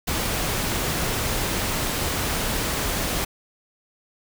pink noise, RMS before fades -25 dBFS, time 0.07-3.25 s, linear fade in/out 10 ms, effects none

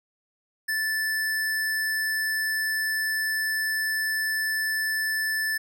square tone, 1755 Hz, A6, 5 cents flat, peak -25 dBFS, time 0.68-5.58 s, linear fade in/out 10 ms, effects none

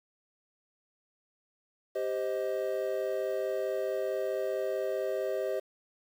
triangle chord, C minor, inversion second, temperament just, 392.4 / 523.3 / 627.9 Hz, G4 / C5 / Eb5, +2 / 0 / +16 cents, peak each -32 dBFS, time 1.95-5.6 s, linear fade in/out 10 ms, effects 9-bit

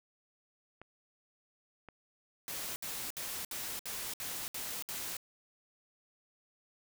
clicks, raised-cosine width 0.5 ms, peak -34 dBFS, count 2, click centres 0.816 / 1.887 s
white noise bursts, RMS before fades -40 dBFS, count 8, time 2.48-5.168 s, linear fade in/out 0 ms, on 280 ms, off 64 ms
effects none

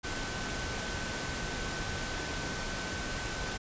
sine tone in noise, 1521 Hz, F#6, 47 cents sharp, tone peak -42 dBFS, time 0.03-3.58 s, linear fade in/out 20 ms, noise pink, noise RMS -36 dBFS, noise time 0.03-3.58 s, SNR -9 dB, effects resampled to 16000 Hz

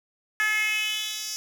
10% pulse tone with high-pass filter sweep, 428.3 Hz, A4, 47 cents flat, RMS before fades -27 dBFS, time 0.4-1.36 s, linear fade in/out 0 ms, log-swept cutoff 1700 to 5000 Hz, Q 4.3, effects none

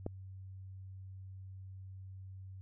click, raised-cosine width 2 ms, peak -24 dBFS, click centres 0.064 s, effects added 95 Hz sine -46 dBFS peak until 2.61 s

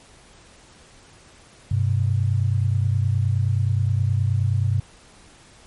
sine tone pair together, 98.37 / 127.9 Hz, G2 / C3, +7 / -39 cents, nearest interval perfect fourth, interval 454 cents, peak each -19 / -22 dBFS, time 1.71-4.8 s, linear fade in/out 5 ms, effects pink hiss -50 dBFS RMS until 5.66 s + MP3 48 kbps

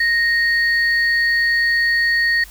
sine tone pair together, 1864.7 / 4435 Hz, A#6 / C#8, 0 / 0 cents, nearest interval octave + minor third, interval 1500 cents, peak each -14 / -25 dBFS, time 0-2.44 s, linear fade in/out 5 ms, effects added 48 Hz sine -40 dBFS peak until 2.5 s + white hiss -43 dBFS RMS until 2.5 s

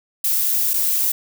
violet noise with dropouts, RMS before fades -19 dBFS, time 0.24-1.12 s, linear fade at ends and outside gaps 5 ms, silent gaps 0.735-0.739 s, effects none

